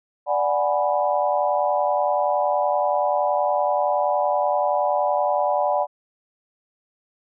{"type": "chord", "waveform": "sine", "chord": "G# half-diminished seventh", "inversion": "second", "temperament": "equal", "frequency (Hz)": [587.3, 740, 830.6, 987.8], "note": ["D5", "F#5", "G#5", "B5"], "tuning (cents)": [0, 0, 0, 0], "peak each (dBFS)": [-22, -23, -25, -26], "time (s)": [0.26, 5.87], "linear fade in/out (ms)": 50, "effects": []}